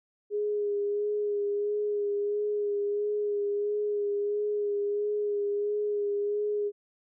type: tone with vibrato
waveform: sine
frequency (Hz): 412.4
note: G#4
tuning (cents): -12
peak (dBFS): -26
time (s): 0.3-6.72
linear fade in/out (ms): 50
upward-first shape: sine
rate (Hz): 1.5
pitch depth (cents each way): 23
effects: none